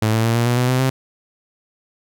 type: tone with pitch steps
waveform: sawtooth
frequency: 109.1 / 112.04 / 115.05 / 118.15 / 121.33 / 124.6 / 127.96 / 131.4 Hz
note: A2 / A2 / A#2 / A#2 / B2 / B2 / C3 / C3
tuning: -14 / +32 / -22 / +24 / -30 / +16 / -38 / +8 cents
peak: -11 dBFS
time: 0.02-0.9 s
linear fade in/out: 5 ms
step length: 110 ms
effects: none